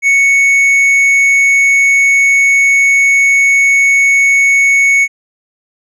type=tone with tanh clipping; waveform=sine; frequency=2217 Hz; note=C#7; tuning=in tune; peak=-7 dBFS; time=0.02-5.08 s; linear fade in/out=50 ms; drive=6 dB; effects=none